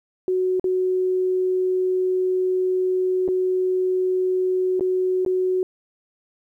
sine tone with dropouts, 370 Hz, F#4, in tune, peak -18 dBFS, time 0.28-5.63 s, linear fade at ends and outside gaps 1 ms, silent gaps 0.597-0.642 / 3.279-3.286 / 4.796-4.808 / 5.25-5.262 s, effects 10-bit

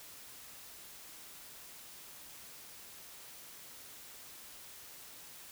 silence, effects white hiss -52 dBFS RMS until 5.51 s

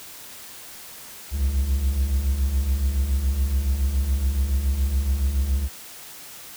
triangle beating tone pair, 62.2 / 69.3 Hz, B1 / C#2, +13 / 0 cents, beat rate 7.1 Hz, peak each -25 / -18 dBFS, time 1.31-5.69 s, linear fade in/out 50 ms, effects white hiss -41 dBFS RMS until 6.56 s

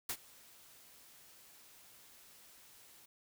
white noise with ADSR envelope, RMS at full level -36 dBFS, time 0.09-3.06 s, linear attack 6 ms, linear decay 65 ms, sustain -24 dB, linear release 10 ms, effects none

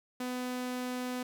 sawtooth tone, 250.4 Hz, B3, 24 cents sharp, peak -30 dBFS, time 0.2-1.23 s, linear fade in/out 5 ms, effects none

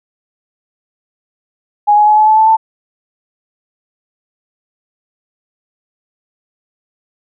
sine tone with pitch steps, 830 / 839.2 / 848.4 / 857.8 / 867.2 / 876.8 / 886.5 Hz, G#5 / G#5 / G#5 / A5 / A5 / A5 / A5, -1 / +18 / +37 / -44 / -25 / -6 / +13 cents, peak -5 dBFS, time 1.87-2.57 s, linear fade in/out 20 ms, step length 100 ms, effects none

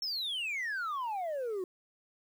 sine exponential sweep, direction down, 5470 to 355.3 Hz, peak -30 dBFS, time 0.02-1.64 s, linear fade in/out 2 ms, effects tanh soft clip ceiling -32 dBFS + 10-bit

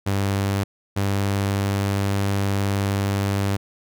sawtooth tone pair in turn, 98.8 / 99.29 Hz, G2 / G2, +14 / +23 cents, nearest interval unison, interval 9 cents, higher second, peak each -16 dBFS, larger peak neither, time 0.06-0.64 / 0.96-3.57 s, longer second, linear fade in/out 10 ms, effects none

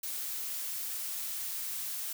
blue noise, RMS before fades -37 dBFS, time 0.03-2.13 s, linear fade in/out 5 ms, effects none

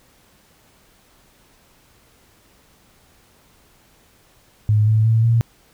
sine tone with pitch steps, 106.3 / 109.29 / 112.36 / 115.52 Hz, G#2 / A2 / A2 / A#2, +41 / -11 / +37 / -15 cents, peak -12 dBFS, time 4.69-5.41 s, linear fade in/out 0 ms, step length 180 ms, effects pink hiss -55 dBFS RMS until 5.73 s

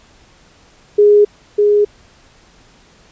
sine tone with echo, 414.2 Hz, G#4, 5 cents flat, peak -5 dBFS, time 0.98-1.25 s, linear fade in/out 10 ms, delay 600 ms, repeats 1, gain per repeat -3 dB, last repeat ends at 1.85 s, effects pink hiss -48 dBFS RMS until 3.11 s + resampled to 16000 Hz

